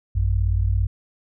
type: tone pair together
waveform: sine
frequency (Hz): 55.36 / 93.1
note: A1 / F#2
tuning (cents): +11 / +11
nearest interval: major sixth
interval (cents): 900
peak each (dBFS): -20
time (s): 0.15-0.87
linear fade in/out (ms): 10
effects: none